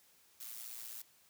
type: noise with amplitude modulation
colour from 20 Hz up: blue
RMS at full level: -44 dBFS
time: 0.4-1.02 s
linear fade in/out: 5 ms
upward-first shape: sine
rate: 116 Hz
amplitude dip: 70%
effects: white hiss -67 dBFS RMS until 1.29 s + high-pass 60 Hz 12 dB/octave